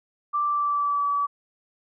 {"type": "tone with pitch glide", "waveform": "sine", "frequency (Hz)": [1174.7, 1146.5], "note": ["D6", "D6"], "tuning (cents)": [0, -42], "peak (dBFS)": -21, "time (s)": [0.33, 1.27], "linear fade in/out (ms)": 20, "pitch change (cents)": -42, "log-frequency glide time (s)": [0.44, 1.07], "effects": []}